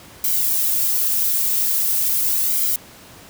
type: noise with flanger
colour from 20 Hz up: violet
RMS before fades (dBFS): -19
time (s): 0.24-2.76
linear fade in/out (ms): 2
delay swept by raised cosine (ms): 1.1 to 4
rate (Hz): 0.42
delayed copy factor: -0.65
effects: pink hiss -43 dBFS RMS until 3.29 s + high-pass 60 Hz 12 dB/octave